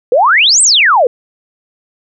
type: exponential two-way sweep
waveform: sine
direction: up then down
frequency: 456 to 8770 to 456 Hz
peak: -5 dBFS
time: 0.12-1.07 s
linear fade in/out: 2 ms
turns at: 0.62 s
effects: none